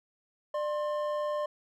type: tone pair together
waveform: triangle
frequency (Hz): 596.6 / 1060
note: D5 / C6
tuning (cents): +27 / +22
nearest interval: minor seventh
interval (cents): 995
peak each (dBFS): -28 / -34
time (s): 0.54-1.46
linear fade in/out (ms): 5
effects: none